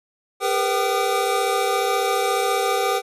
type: tone cluster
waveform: square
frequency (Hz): 402.6 / 464.5 / 499 / 772 / 1213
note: G4 / A#4 / B4 / G5 / D#6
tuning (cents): +46 / -6 / +18 / -27 / -44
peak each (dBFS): -26 / -28 / -27 / -24 / -28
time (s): 0.4-3.02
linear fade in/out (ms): 50
effects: resampled to 32000 Hz